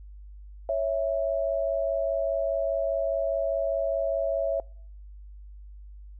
sine tone pair together, 554.4 / 659.3 Hz, C#5 / E5, 0 / 0 cents, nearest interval minor third, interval 300 cents, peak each -27 / -26 dBFS, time 0.69-4.6 s, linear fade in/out 2 ms, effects noise-tail reverb RT60 0.6 s tail -26 dB re dry + added 50 Hz sine -42 dBFS peak until 6.19 s

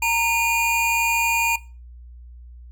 square tone pair together, 922 / 2434 Hz, A#5 / D#7, -19 / -39 cents, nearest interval octave + perfect fourth, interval 1680 cents, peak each -24 / -21 dBFS, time 0.02-1.56 s, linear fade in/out 5 ms, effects noise-tail reverb RT60 0.3 s tail -17 dB re dry + added 60 Hz sine -39 dBFS peak until 2.71 s

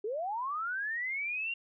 sine linear sweep, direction up, 394.3 to 2794 Hz, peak -32 dBFS, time 0.04-1.54 s, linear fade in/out 5 ms, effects none

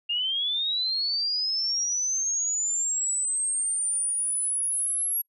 sine linear sweep, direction up, 2794 to 11370 Hz, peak -24 dBFS, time 0.09-5.22 s, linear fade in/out 10 ms, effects noise-tail reverb RT60 0.1 s tail -25 dB re dry

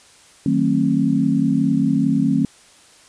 sine chord, D# diminished seventh, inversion none, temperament just, 155.56 / 186.68 / 224 / 268.8 Hz, D#3 / F#3 / A3 / C4, 0 / +16 / +31 / +47 cents, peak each -22 / -22 / -20 / -18 dBFS, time 0.46-2.45 s, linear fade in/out 2 ms, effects white hiss -49 dBFS RMS until 3.08 s + resampled to 22050 Hz

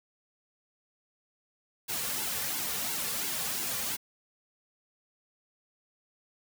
white noise with flanger, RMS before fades -33 dBFS, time 1.88-3.97 s, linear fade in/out 20 ms, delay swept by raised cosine 1.6 to 3.2 ms, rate 2.9 Hz, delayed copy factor -0.75, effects none

